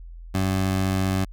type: tone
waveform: 20% pulse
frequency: 95 Hz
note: F#2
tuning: 46 cents sharp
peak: -16 dBFS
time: 0.34-1.25 s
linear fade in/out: 10 ms
effects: added 42 Hz sine -37 dBFS peak until 1.32 s